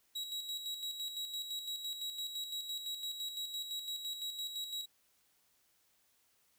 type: tone with tremolo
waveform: 40% pulse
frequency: 3865 Hz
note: B7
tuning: 38 cents flat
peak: -36 dBFS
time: 0.15-4.86 s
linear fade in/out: 10 ms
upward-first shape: square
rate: 5.9 Hz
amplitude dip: 50%
effects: white hiss -73 dBFS RMS until 6.58 s